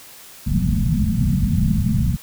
white low-pass noise, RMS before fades -18 dBFS, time 0.46-2.17 s, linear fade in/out 20 ms, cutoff 230 Hz, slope 96 dB/octave, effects white hiss -42 dBFS RMS until 2.22 s

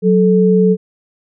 sine tone pair together, 184.85 / 436.1 Hz, F#3 / A4, -1 / -15 cents, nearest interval octave + minor third, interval 1486 cents, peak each -10 / -11 dBFS, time 0.02-0.77 s, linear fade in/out 50 ms, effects none

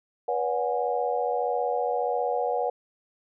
sine tone cluster, 487.4 / 569 / 732 / 827 Hz, B4 / C#5 / F#5 / G#5, -23 / +45 / -19 / -8 cents, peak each -28 / -31 / -28 / -32 dBFS, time 0.28-2.7 s, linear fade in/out 5 ms, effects none

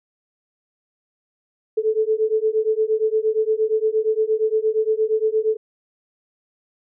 sine beating tone pair, 432.5 / 441.1 Hz, A4 / A4, -30 / +4 cents, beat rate 8.6 Hz, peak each -20 dBFS, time 1.77-5.57 s, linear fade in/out 10 ms, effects none

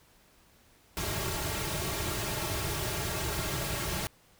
pink noise with comb filter, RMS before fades -33 dBFS, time 0.97-4.07 s, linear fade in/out 0 ms, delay 4 ms, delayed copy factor -0.75, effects pink hiss -62 dBFS RMS until 4.39 s

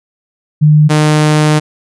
sine / sawtooth tone pair in turn, 151.5 / 152.34 Hz, D#3 / D#3, -46 / -36 cents, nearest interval unison, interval 10 cents, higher second, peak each -3 dBFS, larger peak neither, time 0.61-0.89 / 0.89-1.6 s, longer second, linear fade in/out 20 ms, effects resampled to 24000 Hz

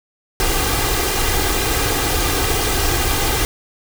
pink noise with comb filter, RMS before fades -18 dBFS, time 0.4-3.45 s, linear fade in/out 0 ms, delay 2.5 ms, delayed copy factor +0.65, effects none

